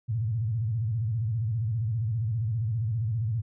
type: tone with vibrato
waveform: sine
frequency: 112 Hz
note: A2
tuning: 31 cents sharp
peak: -25 dBFS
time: 0.08-3.42 s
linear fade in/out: 20 ms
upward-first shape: square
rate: 15 Hz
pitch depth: 130 cents each way
effects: none